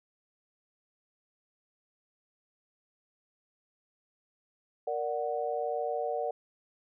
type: chord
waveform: sine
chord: Bb augmented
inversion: none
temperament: equal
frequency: 466.2 / 587.3 / 740 Hz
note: Bb4 / D5 / F#5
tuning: 0 / 0 / 0 cents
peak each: -34 dBFS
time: 4.87-6.31 s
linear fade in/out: 5 ms
effects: none